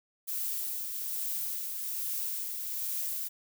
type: noise with tremolo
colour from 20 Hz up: violet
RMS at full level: -33 dBFS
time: 0.27-3.29 s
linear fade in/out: 20 ms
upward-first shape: triangle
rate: 1.2 Hz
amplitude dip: 40%
effects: none